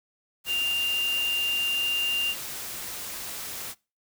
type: tone in noise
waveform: sine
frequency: 2794 Hz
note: F7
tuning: in tune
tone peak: -24 dBFS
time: 0.46-2.35 s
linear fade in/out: 50 ms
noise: white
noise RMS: -36 dBFS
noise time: 0.44-3.75 s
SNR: +9 dB
effects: noise-tail reverb RT60 0.3 s tail -23 dB re dry